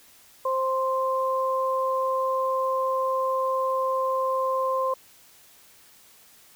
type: tone pair together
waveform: sine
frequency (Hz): 525.4 / 1046.5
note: C5 / C6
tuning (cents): +7 / 0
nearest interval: octave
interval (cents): 1193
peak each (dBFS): -25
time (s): 0.45-4.94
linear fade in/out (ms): 5
effects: white hiss -54 dBFS RMS until 6.55 s